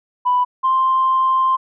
sine tone pair in turn, 991 / 1048 Hz, B5 / C6, +6 / +2 cents, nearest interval minor second, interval 96 cents, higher second, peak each -12 dBFS, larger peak neither, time 0.25-0.45 / 0.63-1.57 s, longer second, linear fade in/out 20 ms, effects tanh soft clip ceiling -8 dBFS

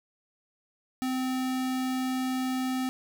square tone, 258.1 Hz, C4, 23 cents flat, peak -28 dBFS, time 1.02-2.89 s, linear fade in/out 0 ms, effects none

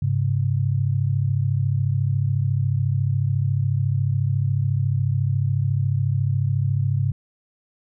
sine tone pair together, 101.74 / 135.8 Hz, G#2 / C#3, -35 / -35 cents, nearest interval perfect fourth, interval 500 cents, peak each -21 / -21 dBFS, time 0.02-7.12 s, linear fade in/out 5 ms, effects none

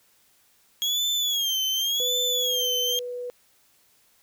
35% pulse tone with vibrato, 3295 Hz, G#7, 14 cents flat, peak -21 dBFS, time 0.82-2.99 s, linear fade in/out 0 ms, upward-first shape sine, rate 0.9 Hz, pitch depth 120 cents each way
sine tone with pitch glide, 498.9 to 491.2 Hz, B4 to B4, +17 to -9 cents, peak -30 dBFS, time 2-3.3 s, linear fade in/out 0 ms, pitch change -26 cents, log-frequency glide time 2.49-2.85 s
effects white hiss -62 dBFS RMS until 4.22 s

